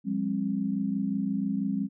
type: tone cluster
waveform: sine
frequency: 176.3 / 202.2 / 266.8 Hz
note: F3 / G#3 / C4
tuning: +17 / -46 / +34 cents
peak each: -34 / -28 / -31 dBFS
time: 0.04-1.89 s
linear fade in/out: 50 ms
effects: none